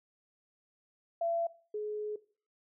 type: tone pair in turn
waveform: sine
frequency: 675 / 422.4 Hz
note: E5 / G#4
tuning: +41 / +29 cents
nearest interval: minor sixth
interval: 812 cents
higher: first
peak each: -29 / -33 dBFS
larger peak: first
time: 1.21-1.47 / 1.74-2.16 s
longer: second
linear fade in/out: 5 ms
effects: noise-tail reverb RT60 0.4 s tail -18 dB re dry